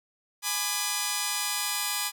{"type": "chord", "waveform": "5% pulse", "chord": "G# diminished", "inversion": "none", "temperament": "just", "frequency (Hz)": [830.6, 996.7, 1196.1], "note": ["G#5", "B5", "D6"], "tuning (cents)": [0, 16, 31], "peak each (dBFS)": -20, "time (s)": [0.42, 2.12], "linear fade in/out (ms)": 50, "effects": []}